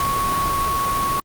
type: tone in noise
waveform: sine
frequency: 1108.7 Hz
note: C#6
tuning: in tune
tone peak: -19 dBFS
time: 0-1.2 s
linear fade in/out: 2 ms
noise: pink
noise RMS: -26 dBFS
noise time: 0-1.2 s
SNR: +4 dB
effects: Opus 48 kbps